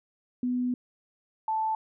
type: tone pair in turn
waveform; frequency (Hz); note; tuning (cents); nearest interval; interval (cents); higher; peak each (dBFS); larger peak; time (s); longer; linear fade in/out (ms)
sine; 248.4 / 878.3; B3 / A5; +10 / -3; octave + minor seventh; 2187; second; -25; neither; 0.43-0.74 / 1.48-1.75; first; 2
effects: none